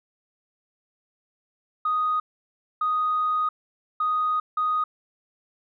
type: tone bursts at uneven times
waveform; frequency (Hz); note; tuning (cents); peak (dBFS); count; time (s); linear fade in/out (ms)
sine; 1244.5; D#6; 0; -20; 4; 1.85-2.2 / 2.81-3.49 / 4-4.4 / 4.57-4.84; 5
effects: tanh soft clip ceiling -16 dBFS